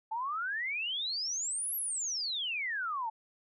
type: exponential two-way sweep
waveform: sine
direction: up then down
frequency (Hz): 860 to 11840 to 860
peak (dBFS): -32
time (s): 0.11-3.1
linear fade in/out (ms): 10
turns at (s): 1.76
effects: none